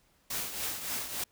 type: noise with tremolo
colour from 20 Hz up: white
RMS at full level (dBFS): -33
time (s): 0.3-1.24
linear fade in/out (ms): 5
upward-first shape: triangle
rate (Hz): 3.5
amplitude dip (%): 65
effects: pink hiss -68 dBFS RMS until 1.31 s